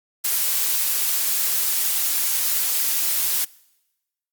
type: noise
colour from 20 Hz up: blue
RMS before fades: -21 dBFS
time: 0.24-3.45 s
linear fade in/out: 10 ms
effects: noise-tail reverb RT60 1.0 s tail -24 dB re dry + Opus 48 kbps